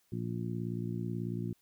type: harmonic tone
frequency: 58.27 Hz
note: A#1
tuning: in tune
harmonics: 2 / 3 / 4 / 5 / 6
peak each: -37 / -38 / -41 / -46 / -43 dBFS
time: 0.12-1.53 s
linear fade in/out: 5 ms
effects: white hiss -72 dBFS RMS until 1.61 s